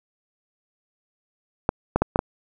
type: clicks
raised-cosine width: 1 ms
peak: -4 dBFS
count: 5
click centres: 1.691 / 1.96 / 2.02 / 2.159 / 2.191 s
effects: none